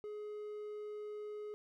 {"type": "tone", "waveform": "triangle", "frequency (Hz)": 420.4, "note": "G#4", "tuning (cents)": 21, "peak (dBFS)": -40, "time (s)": [0.04, 1.54], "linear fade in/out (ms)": 0, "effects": []}